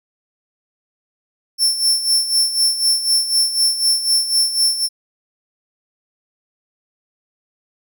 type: tone with tremolo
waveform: sawtooth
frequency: 5380 Hz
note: E8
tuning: 34 cents sharp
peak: -9 dBFS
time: 1.58-4.89 s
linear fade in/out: 50 ms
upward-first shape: sine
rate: 4 Hz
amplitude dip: 70%
effects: none